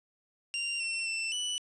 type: tone with pitch steps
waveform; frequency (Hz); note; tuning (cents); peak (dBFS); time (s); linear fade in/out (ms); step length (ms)
sawtooth; 2778 / 2706 / 2676 / 2968; F7 / E7 / E7 / F#7; -10 / +45 / +25 / +5; -28; 0.54-1.58; 0; 260
effects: resampled to 22050 Hz + 10-bit